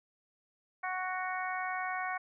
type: harmonic tone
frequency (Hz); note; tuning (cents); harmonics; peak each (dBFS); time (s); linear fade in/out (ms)
370; F#4; 0; 2 / 3 / 4 / 5 / 6; -37 / -39 / -40 / -41 / -42; 0.83-2.18; 10
effects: none